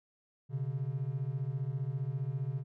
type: beating tone pair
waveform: triangle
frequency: 127.1 / 142.1 Hz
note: C3 / C#3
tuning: -50 / +43 cents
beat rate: 15 Hz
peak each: -33 / -33 dBFS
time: 0.49-2.64 s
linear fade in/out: 50 ms
effects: tanh soft clip ceiling -23 dBFS